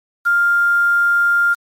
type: tone with quantisation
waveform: sine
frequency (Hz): 1400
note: F6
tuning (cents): +4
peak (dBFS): -11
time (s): 0.25-1.55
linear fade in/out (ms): 20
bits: 6
effects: MP3 64 kbps